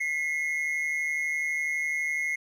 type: tone pair together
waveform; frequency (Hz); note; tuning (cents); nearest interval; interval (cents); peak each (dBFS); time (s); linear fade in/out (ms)
triangle; 1997 / 2149; B6 / C7; +19 / +46; minor second; 127; -30 / -26; 0-2.36; 10
effects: none